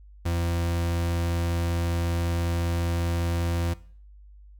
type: tone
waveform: 40% pulse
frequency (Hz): 85.3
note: F2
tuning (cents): -40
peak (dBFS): -23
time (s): 0.25-3.74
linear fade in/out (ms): 10
effects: noise-tail reverb RT60 0.5 s tail -19 dB re dry + added 50 Hz sine -46 dBFS peak until 4.59 s